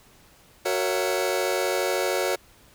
sawtooth chord, F# dominant seventh, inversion none, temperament just, 370 / 462.5 / 555 / 666 Hz, F#4 / A#4 / C#5 / E5, 0 / -14 / +2 / +18 cents, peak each -23 / -25 / -23 / -28 dBFS, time 0.65-2.36 s, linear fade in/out 10 ms, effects pink hiss -55 dBFS RMS until 2.74 s

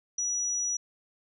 sine tone, 5850 Hz, F#8, 21 cents flat, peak -27 dBFS, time 0.18-0.77 s, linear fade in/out 5 ms, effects none

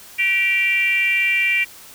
sine tone with frequency modulation, 2349 Hz, D7, in tune, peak -15 dBFS, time 0.18-1.65 s, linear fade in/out 20 ms, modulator 418 Hz, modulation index 0.82, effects white hiss -42 dBFS RMS until 1.94 s

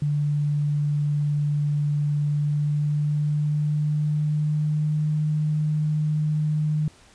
sine tone with pitch glide, 146.83 to 152.45 Hz, D3 to D#3, 0 to -35 cents, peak -20 dBFS, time 0.02-6.88 s, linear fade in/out 2 ms, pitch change +65 cents, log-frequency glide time 2.24-5.14 s, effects pink hiss -53 dBFS RMS until 7.14 s + resampled to 22050 Hz

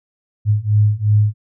sine beating tone pair, 103.8 / 106.6 Hz, G#2 / G#2, 0 / +46 cents, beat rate 2.8 Hz, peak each -15 / -14 dBFS, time 0.45-1.34 s, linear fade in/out 50 ms, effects none

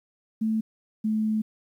sine tone pair in turn, 220 / 216.8 Hz, A3 / A3, 0 / -25 cents, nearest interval unison, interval 25 cents, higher first, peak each -22 dBFS, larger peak neither, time 0.41-0.61 / 1.04-1.42 s, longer second, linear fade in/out 10 ms, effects 10-bit

